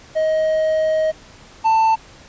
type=tone pair in turn; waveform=triangle; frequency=629 / 889.5 Hz; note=D#5 / A5; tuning=+19 / +19 cents; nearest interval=tritone; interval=600 cents; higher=second; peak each=-13 / -10 dBFS; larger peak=second; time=0.15-1.12 / 1.64-1.96 s; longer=first; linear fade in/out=20 ms; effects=pink hiss -44 dBFS RMS until 2.28 s + resampled to 16000 Hz